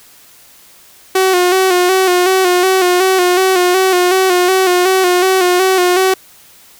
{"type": "tone with vibrato", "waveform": "sawtooth", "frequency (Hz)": 368, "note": "F#4", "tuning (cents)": -9, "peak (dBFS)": -5, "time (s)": [1.15, 6.14], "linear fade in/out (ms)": 5, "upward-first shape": "square", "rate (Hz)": 2.7, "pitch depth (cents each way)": 46, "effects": ["white hiss -43 dBFS RMS until 6.79 s"]}